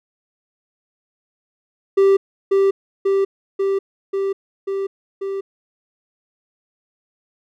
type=tone with echo; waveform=triangle; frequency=391.3 Hz; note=G4; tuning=3 cents flat; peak=-8 dBFS; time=1.97-2.17 s; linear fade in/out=10 ms; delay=540 ms; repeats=6; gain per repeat=-2 dB; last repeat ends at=5.41 s; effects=none